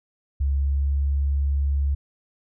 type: tone with pitch glide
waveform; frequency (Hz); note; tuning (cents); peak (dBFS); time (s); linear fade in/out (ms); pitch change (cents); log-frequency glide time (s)
sine; 69.3 to 69.98; C#2 to C#2; 0 to +17; -19; 0.4-1.95; 10; +17; 0.53-0.93
effects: none